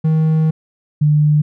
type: tone pair in turn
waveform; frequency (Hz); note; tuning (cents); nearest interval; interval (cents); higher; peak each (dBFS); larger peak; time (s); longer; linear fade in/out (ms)
triangle / sine; 158 / 149.85; D#3 / D3; +27 / +35; minor second; 92; first; -9; neither; 0.04-0.51 / 1.01-1.42; first; 10
effects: none